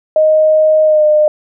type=tone with pitch glide; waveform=sine; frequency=622.3 to 606.7 Hz; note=D#5 to D#5; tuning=0 to -44 cents; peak=-6 dBFS; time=0.16-1.28 s; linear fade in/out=2 ms; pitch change=-44 cents; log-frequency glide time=0.84-1.05 s; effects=none